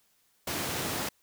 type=high-pass noise; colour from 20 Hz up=pink; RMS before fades=-33 dBFS; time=0.47-1.09 s; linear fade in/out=5 ms; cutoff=110 Hz; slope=12 dB/octave; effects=white hiss -69 dBFS RMS until 1.22 s